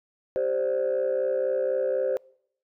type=chord; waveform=sine; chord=G suspended fourth; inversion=none; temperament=equal; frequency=392 / 523.3 / 587.3 Hz; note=G4 / C5 / D5; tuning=0 / 0 / 0 cents; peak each=-29 / -23 / -29 dBFS; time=0.36-2.17 s; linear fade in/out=0 ms; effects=noise-tail reverb RT60 0.7 s tail -26 dB re dry + tanh soft clip ceiling -18 dBFS